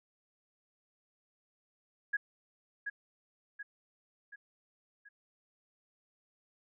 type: tone with echo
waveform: sine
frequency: 1661.2 Hz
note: G#6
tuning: in tune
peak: -28 dBFS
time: 2.13-2.17 s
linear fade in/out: 10 ms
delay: 730 ms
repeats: 4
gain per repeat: -6 dB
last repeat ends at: 5.09 s
effects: none